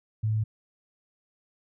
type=tone; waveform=sine; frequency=108.8 Hz; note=A2; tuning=19 cents flat; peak=-23 dBFS; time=0.23-0.44 s; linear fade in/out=10 ms; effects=none